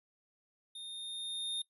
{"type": "tone with level ramp", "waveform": "square", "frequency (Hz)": 3659, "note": "A#7", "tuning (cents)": -33, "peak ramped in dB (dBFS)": [-44, -34], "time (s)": [0.75, 1.62], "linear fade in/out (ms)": 5, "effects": ["noise-tail reverb RT60 0.1 s tail -18 dB re dry", "resampled to 32000 Hz"]}